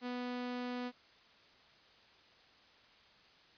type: tone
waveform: sawtooth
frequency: 246.9 Hz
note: B3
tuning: in tune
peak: -34 dBFS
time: 0.01-0.92 s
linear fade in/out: 50 ms
effects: white hiss -63 dBFS RMS until 3.57 s + resampled to 11025 Hz